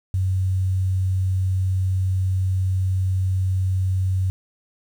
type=tone with quantisation; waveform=sine; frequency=93.9 Hz; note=F#2; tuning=26 cents sharp; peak=-18 dBFS; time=0.14-4.3 s; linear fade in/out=0 ms; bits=8; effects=none